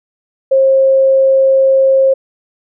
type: tone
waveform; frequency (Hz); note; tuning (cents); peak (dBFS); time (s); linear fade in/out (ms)
sine; 535; C5; +38; -6; 0.51-2.14; 10
effects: none

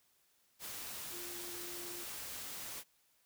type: tone in noise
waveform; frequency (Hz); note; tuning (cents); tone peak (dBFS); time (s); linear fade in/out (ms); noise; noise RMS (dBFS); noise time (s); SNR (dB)
sine; 349.2; F4; 0; -50; 1.1-2.06; 50; white; -45; 0.59-2.84; -8
effects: white hiss -73 dBFS RMS until 3.25 s

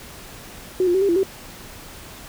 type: tone with pitch steps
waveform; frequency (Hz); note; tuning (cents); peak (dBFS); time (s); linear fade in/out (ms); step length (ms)
sine; 369.8 / 351.2 / 381.2 / 398 / 340.6 / 385.2; F#4 / F4 / G4 / G4 / F4 / G4; -1 / +10 / -48 / +26 / -43 / -30; -15; 0.8-1.232; 2; 72
effects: pink hiss -40 dBFS RMS until 2.28 s

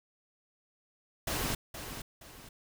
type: noise with echo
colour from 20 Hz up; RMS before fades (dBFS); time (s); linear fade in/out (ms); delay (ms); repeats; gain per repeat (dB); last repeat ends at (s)
pink; -33; 1.27-1.55; 5; 470; 2; -9; 2.49
effects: none

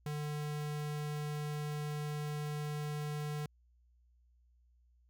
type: tone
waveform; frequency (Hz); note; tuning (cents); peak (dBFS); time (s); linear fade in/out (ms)
square; 149.1; D3; +27; -37; 0.06-3.46; 2
effects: added 60 Hz sine -65 dBFS peak until 5.09 s

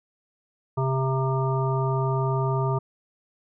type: harmonic tone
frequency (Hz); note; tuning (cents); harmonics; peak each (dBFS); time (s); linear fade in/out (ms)
132.6; C3; +23; 1 / 3 / 5 / 7 / 9; -23 / -29 / -33 / -31 / -33; 0.77-2.79; 10
effects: none

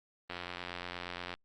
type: click train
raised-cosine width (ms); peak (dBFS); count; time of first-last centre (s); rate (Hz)
0.3; -23; 93; 0.3-1.34; 88.5
effects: Opus 24 kbps

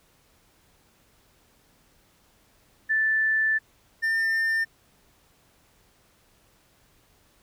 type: tone pair in turn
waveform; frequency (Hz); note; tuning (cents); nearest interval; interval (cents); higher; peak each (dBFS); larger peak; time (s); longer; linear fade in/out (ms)
sine / triangle; 1760 / 1801.1; A6 / A6; 0 / +40; unison; 40; second; -20; neither; 2.89-3.59 / 4.02-4.65; first; 20
effects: pink hiss -62 dBFS RMS until 7.42 s

